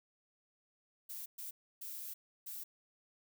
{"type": "noise bursts at uneven times", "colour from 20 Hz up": "violet", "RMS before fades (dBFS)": -45, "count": 4, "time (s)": [[1.09, 1.26], [1.38, 1.51], [1.81, 2.14], [2.46, 2.64]], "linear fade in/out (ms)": 10, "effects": []}